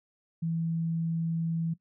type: tone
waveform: sine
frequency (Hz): 164.81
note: E3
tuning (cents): 0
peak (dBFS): -27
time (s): 0.42-1.74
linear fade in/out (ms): 10
effects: noise-tail reverb RT60 0.1 s tail -17 dB re dry